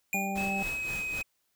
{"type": "tone with exponential decay", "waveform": "square", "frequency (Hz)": 2429, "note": "D#7", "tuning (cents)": -42, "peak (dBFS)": -27, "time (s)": [0.13, 0.64], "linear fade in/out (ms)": 1, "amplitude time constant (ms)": 110}
{"type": "harmonic tone", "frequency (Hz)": 196, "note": "G3", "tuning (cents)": 0, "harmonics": [1, 2, 3, 4], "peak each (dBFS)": [-33, -43, -42, -34], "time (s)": [0.14, 0.63], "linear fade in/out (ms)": 5}
{"type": "noise with tremolo", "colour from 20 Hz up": "pink", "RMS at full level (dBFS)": -40, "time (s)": [0.35, 1.22], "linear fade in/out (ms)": 10, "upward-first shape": "sine", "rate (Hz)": 3.8, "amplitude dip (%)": 65}
{"type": "tone with pitch glide", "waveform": "triangle", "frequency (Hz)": [2578, 2525], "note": ["E7", "D#7"], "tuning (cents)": [-39, 25], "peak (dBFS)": -30, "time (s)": [0.37, 1.23], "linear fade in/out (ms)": 10, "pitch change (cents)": -36, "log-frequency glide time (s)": [0.5, 0.96]}
{"effects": ["white hiss -75 dBFS RMS until 1.55 s"]}